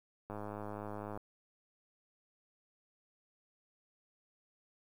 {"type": "click train", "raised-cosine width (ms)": 1, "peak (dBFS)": -29, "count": 92, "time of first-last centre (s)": [0.3, 1.175], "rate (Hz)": 104, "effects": ["10-bit"]}